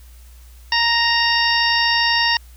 harmonic tone with a mistuned harmonic, 932.3 Hz, A#5, in tune, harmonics 1 / 2 / 3 / 4 / 5 / 6, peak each -21 / -19 / -22 / -25 / -24 / -22 dBFS, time 0.72-2.37 s, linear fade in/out 2 ms, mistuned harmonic 6, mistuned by -53 cents, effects added 60 Hz sine -40 dBFS peak until 2.56 s + white hiss -52 dBFS RMS until 2.56 s

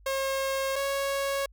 sawtooth tone pair in turn, 539 / 552.6 Hz, C#5 / C#5, -49 / -6 cents, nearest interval unison, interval 43 cents, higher second, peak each -23 dBFS, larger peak neither, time 0.06-0.76 / 0.76-1.46 s, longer neither, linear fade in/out 5 ms, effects added 50 Hz sine -52 dBFS peak until 1.52 s

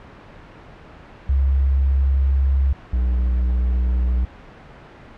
sine / triangle tone pair in turn, 67.7 / 61.67 Hz, C#2 / B1, -40 / -2 cents, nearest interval major second, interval 162 cents, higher first, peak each -14 dBFS, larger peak neither, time 1.29-2.73 / 2.93-4.25 s, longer first, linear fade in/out 5 ms, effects pink hiss -42 dBFS RMS until 5.17 s + low-pass 2000 Hz 12 dB/octave

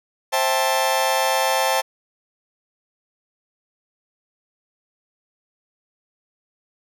sawtooth chord, A minor seventh, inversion first, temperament just, 528 / 660 / 792 / 880 Hz, C5 / E5 / G5 / A5, +16 / +2 / +18 / 0 cents, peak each -19 / -22 / -20 / -18 dBFS, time 0.32-1.82 s, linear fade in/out 20 ms, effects none

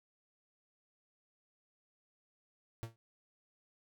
45% pulse tone with exponential decay, 114 Hz, A#2, 38 cents flat, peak -35 dBFS, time 2.83-2.96 s, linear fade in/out 0 ms, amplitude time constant 28 ms, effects none

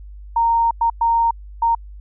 sine tone bursts at uneven times, 925 Hz, A#5, 14 cents flat, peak -13 dBFS, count 4, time 0.36-0.71 / 0.81-0.9 / 1.01-1.31 / 1.62-1.75 s, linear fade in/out 5 ms, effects added 50 Hz sine -34 dBFS peak until 2 s

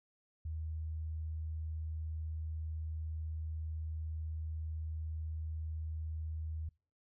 sine tone, 79 Hz, D#2, 27 cents sharp, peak -37 dBFS, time 0.45-6.69 s, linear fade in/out 5 ms, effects noise-tail reverb RT60 0.4 s tail -26 dB re dry

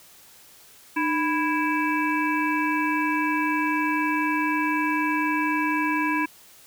harmonic tone with a mistuned harmonic, 329.6 Hz, E4, in tune, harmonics 1 / 3 / 5 / 7 / 8, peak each -25 / -26 / -29 / -30 / -33 dBFS, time 0.96-6.26 s, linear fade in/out 10 ms, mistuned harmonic 1, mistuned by -140 cents, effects white hiss -51 dBFS RMS until 6.66 s

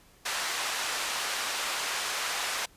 pink band-pass noise, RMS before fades -32 dBFS, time 0.25-2.66 s, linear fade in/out 10 ms, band 920 to 8500 Hz, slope 12 dB/octave, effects pink hiss -59 dBFS RMS until 2.76 s + resampled to 32000 Hz

